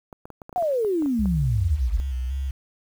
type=clicks; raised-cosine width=1 ms; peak=-25 dBFS; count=12; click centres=0.128 / 0.255 / 0.303 / 0.418 / 0.494 / 0.528 / 0.579 / 0.625 / 0.848 / 1.023 / 1.06 / 1.257 s
type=exponential sweep; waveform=sine; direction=down; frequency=748 to 46.25 Hz; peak=-20 dBFS; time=0.56-2 s; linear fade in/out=0 ms
type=tone with vibrato; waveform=sine; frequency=65.2 Hz; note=C2; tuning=5 cents flat; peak=-24 dBFS; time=1.19-2.51 s; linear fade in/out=5 ms; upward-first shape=square; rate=2.7 Hz; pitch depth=61 cents each way
effects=8-bit